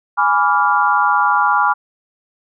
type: chord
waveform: sine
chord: G# diminished seventh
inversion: none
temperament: equal with one note detuned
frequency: 830.6 / 987.8 / 1161.8 / 1396.9 Hz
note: G#5 / B5 / D6 / F6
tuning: 0 / 0 / -19 / 0 cents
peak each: -17 dBFS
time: 0.17-1.74 s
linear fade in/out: 20 ms
effects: none